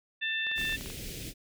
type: harmonic tone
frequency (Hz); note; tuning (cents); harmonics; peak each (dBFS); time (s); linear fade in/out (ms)
890; A5; +20; 2 / 3 / 4; -32 / -34 / -35; 0.21-0.77; 20
type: clicks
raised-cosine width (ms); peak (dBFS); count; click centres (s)
0.3; -28; 10; 0.468 / 0.515 / 0.581 / 0.614 / 0.652 / 0.694 / 0.725 / 0.81 / 0.86 / 0.901
type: band-stop noise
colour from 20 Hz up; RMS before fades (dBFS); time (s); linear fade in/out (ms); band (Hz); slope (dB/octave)
pink; -40; 0.55-1.34; 50; 470 to 2200; 24
effects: none